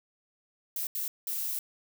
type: noise bursts at uneven times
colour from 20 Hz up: violet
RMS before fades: -33 dBFS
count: 3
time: 0.76-0.87 / 0.95-1.08 / 1.27-1.59 s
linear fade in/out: 2 ms
effects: none